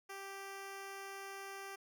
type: tone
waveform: 10% pulse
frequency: 392 Hz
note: G4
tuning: in tune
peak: -37 dBFS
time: 0.09-1.76 s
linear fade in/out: 10 ms
effects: none